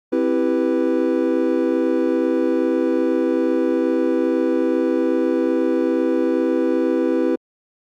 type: chord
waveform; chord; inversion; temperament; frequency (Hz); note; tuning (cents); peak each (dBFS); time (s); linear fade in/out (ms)
triangle; C major seventh; none; equal; 261.6 / 329.6 / 392 / 493.9; C4 / E4 / G4 / B4; 0 / 0 / 0 / 0; -20 / -18 / -22 / -20; 0.12-7.36; 10
effects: Opus 48 kbps